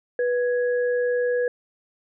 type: tone pair together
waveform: sine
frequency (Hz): 490.3 / 1666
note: B4 / G#6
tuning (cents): -13 / +5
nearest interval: octave + major sixth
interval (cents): 2118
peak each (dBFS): -20 / -31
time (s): 0.19-1.48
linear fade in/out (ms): 2
effects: none